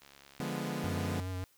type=click train; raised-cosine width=0.2 ms; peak=-36 dBFS; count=49; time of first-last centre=0.02-0.71 s; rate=69.6 Hz
type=chord; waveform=sawtooth; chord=D diminished seventh; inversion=none; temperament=equal; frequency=146.83 / 174.61 / 207.7 / 246.9 Hz; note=D3 / F3 / Ab3 / Cb4; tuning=0 / 0 / 0 / 0 cents; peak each=-36 dBFS; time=0.4-1.2 s; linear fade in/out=0 ms
type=tone with vibrato; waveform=square; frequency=92.5 Hz; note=F#2; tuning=in tune; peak=-36 dBFS; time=0.84-1.44 s; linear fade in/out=0 ms; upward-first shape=sine; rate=7.1 Hz; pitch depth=22 cents each way
effects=white hiss -67 dBFS RMS until 1.57 s